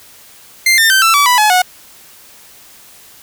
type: tone with pitch steps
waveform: sawtooth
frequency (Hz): 2093 / 1801.1 / 1550 / 1333.8 / 1147.8 / 987.8 / 850 / 731.5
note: C7 / A6 / G6 / E6 / D6 / B5 / G#5 / F#5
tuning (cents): 0 / +40 / -20 / +20 / -40 / 0 / +40 / -20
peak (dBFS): -4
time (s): 0.66-1.62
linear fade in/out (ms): 5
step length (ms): 120
effects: white hiss -41 dBFS RMS until 3.22 s